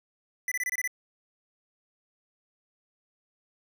square tone bursts, 1990 Hz, B6, 13 cents sharp, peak -28 dBFS, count 7, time 0.48-0.876 s, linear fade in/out 2 ms, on 36 ms, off 24 ms, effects none

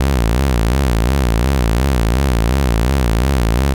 sawtooth tone with vibrato, 61.74 Hz, B1, in tune, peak -8 dBFS, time 0-3.74 s, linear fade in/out 5 ms, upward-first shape sine, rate 2.8 Hz, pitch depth 210 cents each way, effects none

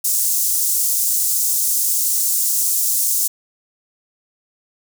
pink high-pass noise, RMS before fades -18 dBFS, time 0.04-3.28 s, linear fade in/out 10 ms, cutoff 6800 Hz, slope 24 dB/octave, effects none

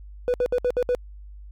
triangle tone bursts, 493.9 Hz, B4, in tune, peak -16 dBFS, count 6, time 0.28-0.949 s, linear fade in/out 0 ms, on 59 ms, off 63 ms, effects tanh soft clip ceiling -13 dBFS + added 50 Hz sine -39 dBFS peak until 1.51 s

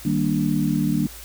sine chord, Eb major seventh, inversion none, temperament equal with one note detuned, 155.56 / 196.56 / 233.1 / 293.7 Hz, Eb3 / G3 / Bb3 / D4, 0 / +5 / 0 / 0 cents, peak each -24 dBFS, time 0.05-1.07 s, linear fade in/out 5 ms, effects added 56 Hz sine -42 dBFS peak until 1.24 s + white hiss -41 dBFS RMS until 1.24 s

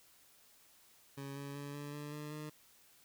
20% pulse tone with pitch steps, 138.59 / 140.69 / 142.82 / 144.98 / 147.17 / 149.4 / 151.66 Hz, C#3 / C#3 / D3 / D3 / D3 / D3 / D#3, 0 / +26 / -48 / -22 / +4 / +30 / -44 cents, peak -38 dBFS, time 1.17-2.5 s, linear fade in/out 10 ms, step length 190 ms, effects white hiss -65 dBFS RMS until 3.04 s

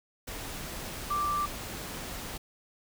sine tone in noise, 1174.7 Hz, D6, in tune, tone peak -27 dBFS, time 1.1-1.46 s, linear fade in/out 10 ms, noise pink, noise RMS -39 dBFS, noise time 0.27-2.38 s, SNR +9 dB, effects none

